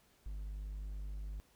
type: tone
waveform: triangle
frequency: 50.6 Hz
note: G#1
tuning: 44 cents flat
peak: -38 dBFS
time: 0.26-1.4 s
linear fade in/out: 0 ms
effects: pink hiss -69 dBFS RMS until 1.55 s